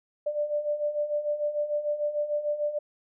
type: beating tone pair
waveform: sine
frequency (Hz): 587.3 / 594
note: D5 / D5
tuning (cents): 0 / +20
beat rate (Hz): 6.7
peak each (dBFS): -32 / -27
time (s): 0.26-2.79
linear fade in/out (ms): 10
effects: none